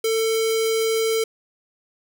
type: tone with notch filter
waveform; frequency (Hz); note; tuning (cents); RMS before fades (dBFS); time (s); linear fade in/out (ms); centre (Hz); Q
square; 446.8; A4; +27; -21; 0.04-1.24; 5; 980; 0.53
effects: none